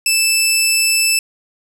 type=tone; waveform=15% pulse; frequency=2638 Hz; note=E7; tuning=1 cent sharp; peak=-5 dBFS; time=0.06-1.19 s; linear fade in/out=2 ms; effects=none